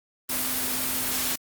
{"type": "tone in noise", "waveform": "sine", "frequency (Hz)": 256.2, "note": "C4", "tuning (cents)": -36, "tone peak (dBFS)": -38, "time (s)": [0.29, 1.36], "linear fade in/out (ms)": 10, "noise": "white", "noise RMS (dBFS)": -27, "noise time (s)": [0.29, 1.36], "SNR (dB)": -14, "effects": ["Opus 24 kbps"]}